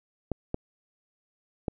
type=clicks; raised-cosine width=2 ms; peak=-15 dBFS; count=3; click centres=0.317 / 0.544 / 1.682 s; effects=none